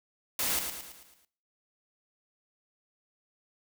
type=noise with echo; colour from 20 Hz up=white; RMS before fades=-30 dBFS; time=0.39-0.59 s; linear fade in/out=2 ms; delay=110 ms; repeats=6; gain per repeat=-6 dB; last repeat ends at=1.25 s; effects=noise-tail reverb RT60 0.5 s tail -19 dB re dry